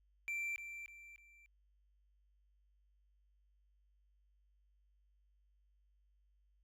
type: tone with echo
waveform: triangle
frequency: 2349 Hz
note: D7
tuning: in tune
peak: -36 dBFS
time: 0.28-0.56 s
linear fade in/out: 0 ms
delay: 300 ms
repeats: 3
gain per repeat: -8 dB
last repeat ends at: 1.46 s
effects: added 50 Hz sine -70 dBFS peak until 6.63 s